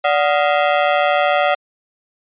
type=ring-modulated tone; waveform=sawtooth; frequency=659.3 Hz; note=E5; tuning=in tune; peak=-6 dBFS; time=0.04-1.55 s; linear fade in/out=10 ms; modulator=76.7 Hz; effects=resampled to 8000 Hz